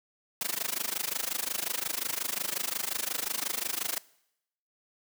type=noise with amplitude modulation; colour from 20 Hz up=white; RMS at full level=-29 dBFS; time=0.41-3.98 s; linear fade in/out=0 ms; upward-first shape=sine; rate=25.6 Hz; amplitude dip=95%; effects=noise-tail reverb RT60 0.8 s tail -22 dB re dry + high-pass 200 Hz 12 dB/octave